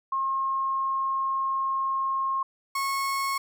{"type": "tone pair in turn", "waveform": ["sine", "35% pulse"], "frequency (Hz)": [1074, 1094.7], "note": ["C6", "C#6"], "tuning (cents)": [45, -22], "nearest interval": "unison", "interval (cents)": 33, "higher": "second", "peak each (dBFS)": -24, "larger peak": "neither", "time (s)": [[0.12, 2.43], [2.75, 3.38]], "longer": "first", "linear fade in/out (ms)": 5, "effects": []}